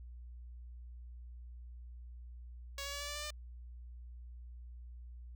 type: tone with pitch steps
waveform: 5% pulse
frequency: 557 / 563.8 / 570.7 / 577.6 / 584.7 / 591.8 / 599.1 Hz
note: C#5 / C#5 / D5 / D5 / D5 / D5 / D5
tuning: +8 / +29 / -50 / -29 / -8 / +13 / +34 cents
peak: -29 dBFS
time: 2.78-3.305 s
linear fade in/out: 2 ms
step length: 75 ms
effects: added 60 Hz sine -47 dBFS peak until 5.35 s